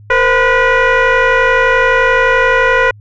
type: tone with frequency modulation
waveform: sine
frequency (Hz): 466.2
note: A#4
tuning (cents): 0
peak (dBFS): -6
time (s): 0.1-2.91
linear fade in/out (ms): 5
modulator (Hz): 492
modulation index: 3.5
effects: tanh soft clip ceiling -4 dBFS + added 104 Hz sine -35 dBFS peak until 3 s